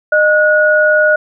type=tone pair together; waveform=sine; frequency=612 / 1455.6 Hz; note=D#5 / F#6; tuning=-29 / -29 cents; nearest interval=octave + minor third; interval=1500 cents; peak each=-10 dBFS; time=0.12-1.16 s; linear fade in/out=5 ms; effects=none